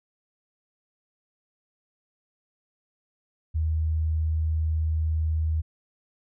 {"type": "tone", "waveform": "sine", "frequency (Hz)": 79.1, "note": "D#2", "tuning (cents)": 29, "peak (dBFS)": -22, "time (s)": [3.54, 5.62], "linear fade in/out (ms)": 20, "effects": []}